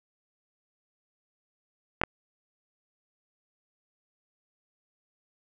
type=clicks; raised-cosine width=0.5 ms; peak=-8 dBFS; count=2; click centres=2.015 / 2.036 s; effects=none